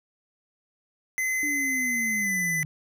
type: tone with pitch glide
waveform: square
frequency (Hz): 2044 to 2004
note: C7 to B6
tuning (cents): -41 to +25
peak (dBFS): -25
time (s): 1.18-2.63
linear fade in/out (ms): 0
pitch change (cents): -34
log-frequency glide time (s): 2.2-2.3
type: linear sweep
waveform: sine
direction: down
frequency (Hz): 299.1 to 150.9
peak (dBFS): -32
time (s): 1.43-2.65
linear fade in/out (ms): 0
effects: none